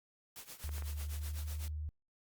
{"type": "noise with tremolo", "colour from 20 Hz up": "white", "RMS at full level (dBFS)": -47, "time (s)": [0.36, 1.68], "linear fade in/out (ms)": 0, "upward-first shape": "triangle", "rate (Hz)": 8, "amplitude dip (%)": 90}
{"type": "tone with pitch glide", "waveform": "sine", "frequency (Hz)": [74.3, 76.08], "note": ["D2", "D#2"], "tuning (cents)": [21, -38], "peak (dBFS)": -37, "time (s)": [0.64, 1.89], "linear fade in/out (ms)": 0, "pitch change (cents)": 41, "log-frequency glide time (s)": [1.04, 1.49]}
{"type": "clicks", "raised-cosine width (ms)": 0.5, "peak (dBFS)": -33, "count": 3, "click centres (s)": [0.692, 0.782, 0.823]}
{"effects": ["Opus 48 kbps"]}